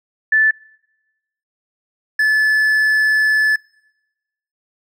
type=tone pair in turn; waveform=sine / triangle; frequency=1750 / 1731.9 Hz; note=A6 / A6; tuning=-10 / -28 cents; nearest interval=unison; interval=18 cents; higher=first; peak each=-10 dBFS; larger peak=neither; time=0.32-0.51 / 2.19-3.56 s; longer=second; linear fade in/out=5 ms; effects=noise-tail reverb RT60 1.0 s tail -25 dB re dry